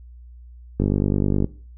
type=click train; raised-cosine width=3 ms; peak=-7 dBFS; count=33; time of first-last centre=0.8-1.444 s; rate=49.7 Hz; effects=noise-tail reverb RT60 0.4 s tail -19 dB re dry + added 60 Hz sine -40 dBFS peak until 1.77 s